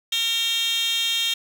10% pulse tone with high-pass filter, 459.2 Hz, A#4, 26 cents flat, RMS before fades -23 dBFS, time 0.12-1.34 s, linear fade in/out 5 ms, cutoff 3500 Hz, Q 8.2, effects none

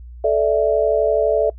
sine chord, A suspended fourth, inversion none, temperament equal with one note detuned, 437.2 / 587.3 / 659.3 Hz, A4 / D5 / E5, -11 / 0 / 0 cents, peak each -18 / -18 / -18 dBFS, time 0.24-1.5 s, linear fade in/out 5 ms, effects noise-tail reverb RT60 0.1 s tail -24 dB re dry + added 60 Hz sine -34 dBFS peak until 1.58 s

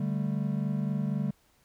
triangle chord, D suspended fourth, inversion none, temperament equal, 146.83 / 196 / 220 Hz, D3 / G3 / A3, 0 / 0 / 0 cents, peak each -29 / -29 / -32 dBFS, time 0-1.31 s, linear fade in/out 5 ms, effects pink hiss -66 dBFS RMS until 1.64 s

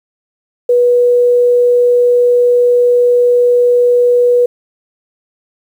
sine tone, 487.5 Hz, B4, 23 cents flat, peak -6 dBFS, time 0.69-4.46 s, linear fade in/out 5 ms, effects 7-bit

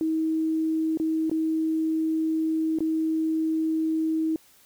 sine tone with dropouts, 318.7 Hz, D#4, 42 cents sharp, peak -22 dBFS, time 0.01-4.36 s, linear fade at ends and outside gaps 1 ms, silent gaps 0.973-0.999 / 1.297-1.314 / 2.787-2.805 s, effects white hiss -57 dBFS RMS until 4.65 s

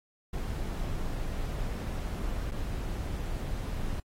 brown noise with dropouts, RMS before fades -33 dBFS, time 0.33-4 s, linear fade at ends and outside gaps 5 ms, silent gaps 2.508-2.517 s, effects AAC 48 kbps

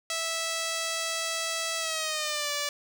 5% pulse tone with pitch glide, 656 to 581.1 Hz, E5 to D5, -9 to -18 cents, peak -17 dBFS, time 0.1-2.69 s, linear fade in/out 2 ms, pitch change -209 cents, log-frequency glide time 1.79-2.52 s, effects none

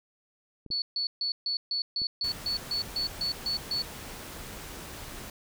clicks, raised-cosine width 3 ms, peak -31 dBFS, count 3, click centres 0.663 / 0.704 / 2.018 s
sine tone bursts, 4435 Hz, C#8, in tune, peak -27 dBFS, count 13, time 0.71-3.82 s, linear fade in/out 2 ms, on 110 ms, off 140 ms
pink noise, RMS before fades -42 dBFS, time 2.24-5.3 s, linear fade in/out 2 ms
effects none

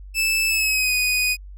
sawtooth tone with pitch glide, 2630 to 2485 Hz, E7 to D#7, -5 to -3 cents, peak -15 dBFS, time 0.14-1.37 s, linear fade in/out 50 ms, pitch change -98 cents, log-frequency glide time 0.48-0.94 s, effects added 48 Hz sine -36 dBFS peak until 1.57 s

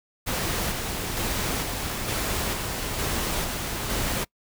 pink noise with tremolo, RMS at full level -27 dBFS, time 0.26-4.25 s, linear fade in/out 20 ms, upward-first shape square, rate 1.1 Hz, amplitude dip 30%, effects noise-tail reverb RT60 0.1 s tail -25 dB re dry

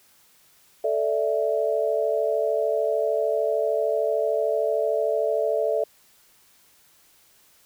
sine chord, A suspended fourth, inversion none, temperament just, 440 / 586.7 / 660 Hz, A4 / D5 / E5, 0 / -2 / +2 cents, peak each -25 dBFS, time 0.84-5.84 s, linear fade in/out 5 ms, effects white hiss -58 dBFS RMS until 7.65 s

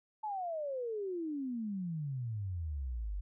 sine exponential sweep, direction down, 880 to 46.25 Hz, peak -35 dBFS, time 0.23-3.21 s, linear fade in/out 10 ms, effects none

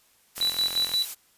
blue noise, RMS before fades -34 dBFS, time 0.35-1.15 s, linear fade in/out 20 ms
click train, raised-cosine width 0.3 ms, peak -20 dBFS, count 25, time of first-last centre 0.38-0.939 s, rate 42.9 Hz
sine tone with tremolo, 3951 Hz, B7, in tune, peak -21 dBFS, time 0.41-1.05 s, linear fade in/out 2 ms, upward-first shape square, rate 5.7 Hz, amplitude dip 70%
effects white hiss -62 dBFS RMS until 1.37 s + resampled to 32000 Hz

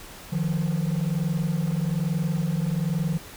triangle tone pair together, 153.46 / 174.61 Hz, D#3 / F3, -24 / 0 cents, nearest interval major second, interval 224 cents, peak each -22 dBFS, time 0.32-3.18 s, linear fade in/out 10 ms, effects tanh soft clip ceiling -18 dBFS + pink hiss -43 dBFS RMS until 3.36 s

